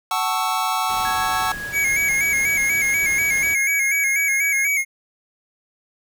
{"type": "chord", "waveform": "square", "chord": "F# minor seventh", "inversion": "none", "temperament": "equal with one note detuned", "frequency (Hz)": [749, 880, 1108.7, 1318.5], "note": ["F#5", "A5", "C#6", "E6"], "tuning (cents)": [21, 0, 0, 0], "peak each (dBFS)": [-26, -26, -26, -26], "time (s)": [0.11, 1.52], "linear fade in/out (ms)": 2}
{"type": "noise", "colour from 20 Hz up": "pink", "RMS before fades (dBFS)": -36, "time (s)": [0.89, 3.54], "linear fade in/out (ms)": 5}
{"type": "tone with tremolo", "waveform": "sine", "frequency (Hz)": 1661.2, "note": "G#6", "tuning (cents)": 0, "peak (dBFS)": -26, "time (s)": [1.05, 4.67], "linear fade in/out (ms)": 0, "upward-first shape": "sine", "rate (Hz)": 7.1, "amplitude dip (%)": 35}
{"type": "tone with vibrato", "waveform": "square", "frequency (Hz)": 2208, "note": "C#7", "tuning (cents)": -7, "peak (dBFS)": -18, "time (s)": [1.72, 4.85], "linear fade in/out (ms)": 50, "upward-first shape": "square", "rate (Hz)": 4.1, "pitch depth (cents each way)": 48}
{"effects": []}